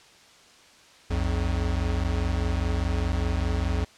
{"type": "tone pair together", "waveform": "square", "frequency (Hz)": [60.47, 85.4], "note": ["B1", "F2"], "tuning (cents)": [-36, -38], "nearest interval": "tritone", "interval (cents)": 598, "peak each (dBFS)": -27, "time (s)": [1.1, 3.85], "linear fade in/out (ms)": 10, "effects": ["white hiss -53 dBFS RMS until 3.97 s", "low-pass 6000 Hz 12 dB/octave"]}